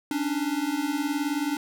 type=beating tone pair; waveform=square; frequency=278.9 / 297.9 Hz; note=C#4 / D4; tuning=+11 / +25 cents; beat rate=19 Hz; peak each=-30 / -28 dBFS; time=0.11-1.57 s; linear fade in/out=2 ms; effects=none